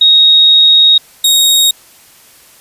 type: tone pair in turn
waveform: sine / sawtooth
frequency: 3757 / 3757 Hz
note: A#7 / A#7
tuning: +13 / +13 cents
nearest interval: unison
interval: 0 cents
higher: neither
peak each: -3 dBFS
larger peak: neither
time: 0.01-0.98 / 1.24-1.71 s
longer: first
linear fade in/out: 5 ms
effects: white hiss -42 dBFS RMS until 2.6 s + resampled to 32000 Hz